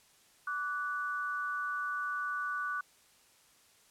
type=tone pair together; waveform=sine; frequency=1159.5 / 1480 Hz; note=D6 / F#6; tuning=-22 / 0 cents; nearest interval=major third; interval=422 cents; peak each=-36 / -35 dBFS; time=0.47-2.81 s; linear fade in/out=5 ms; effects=white hiss -64 dBFS RMS until 3.9 s + low-pass 11000 Hz 12 dB/octave